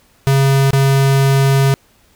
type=tone with dropouts; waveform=square; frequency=136.5 Hz; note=C#3; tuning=26 cents flat; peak=-10 dBFS; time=0.27-1.74 s; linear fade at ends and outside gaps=0 ms; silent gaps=0.706-0.732 s; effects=pink hiss -53 dBFS RMS until 2.15 s